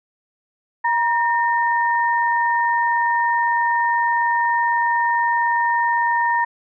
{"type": "tone pair together", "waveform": "sine", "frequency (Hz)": [946, 1824.4], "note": ["A#5", "A#6"], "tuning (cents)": [25, -38], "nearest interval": "major seventh", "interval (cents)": 1137, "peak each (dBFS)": [-17, -21], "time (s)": [0.84, 6.45], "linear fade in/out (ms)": 10, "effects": []}